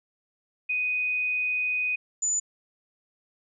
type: tone pair in turn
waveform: sine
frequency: 2493 / 6994 Hz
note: D#7 / A8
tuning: +3 / -11 cents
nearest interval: octave + tritone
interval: 1786 cents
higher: second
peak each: -24 / -23 dBFS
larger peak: second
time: 0.69-1.96 / 2.22-2.4 s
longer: first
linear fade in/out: 10 ms
effects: none